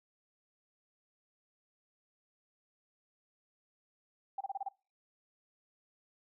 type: tone bursts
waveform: sine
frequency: 784 Hz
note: G5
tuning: in tune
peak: -34 dBFS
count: 6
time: 4.38-4.687 s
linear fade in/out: 5 ms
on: 27 ms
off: 29 ms
effects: noise-tail reverb RT60 0.3 s tail -23 dB re dry